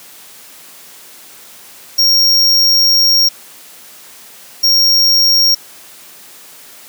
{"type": "tone bursts at uneven times", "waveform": "square", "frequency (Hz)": 5570, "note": "F8", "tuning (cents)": -5, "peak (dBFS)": -8, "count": 2, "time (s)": [[1.98, 3.29], [4.63, 5.55]], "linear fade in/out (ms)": 10, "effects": ["white hiss -38 dBFS RMS until 6.88 s", "high-pass 150 Hz 12 dB/octave"]}